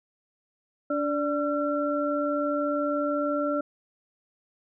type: tone cluster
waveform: sine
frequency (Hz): 289.4 / 587 / 1357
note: D4 / D5 / E6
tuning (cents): -25 / -1 / +50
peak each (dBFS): -28 / -27 / -31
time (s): 0.9-3.61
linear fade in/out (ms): 5
effects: none